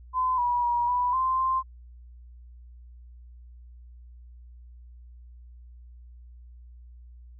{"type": "tone with pitch steps", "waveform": "sine", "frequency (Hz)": [1021, 970, 958, 985, 1041, 1047], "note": ["C6", "B5", "A#5", "B5", "C6", "C6"], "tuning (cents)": [-43, -31, 47, -5, -9, 1], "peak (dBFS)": -22, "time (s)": [0.13, 1.63], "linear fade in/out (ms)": 50, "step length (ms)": 250, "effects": ["added 60 Hz sine -45 dBFS peak until 7.39 s"]}